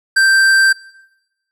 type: tone with hard clipping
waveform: sine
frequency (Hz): 1568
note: G6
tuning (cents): 0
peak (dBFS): -10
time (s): 0.16-0.73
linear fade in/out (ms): 10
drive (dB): 12
effects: noise-tail reverb RT60 1.0 s tail -23 dB re dry